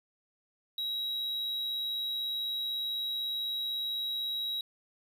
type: tone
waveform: triangle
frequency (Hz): 3854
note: B7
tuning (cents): -43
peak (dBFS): -30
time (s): 0.78-4.61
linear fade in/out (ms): 2
effects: none